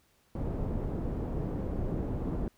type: low-pass noise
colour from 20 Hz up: pink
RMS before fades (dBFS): -33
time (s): 0.35-2.48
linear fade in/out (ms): 2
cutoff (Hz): 440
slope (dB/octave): 12
effects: pink hiss -68 dBFS RMS until 2.57 s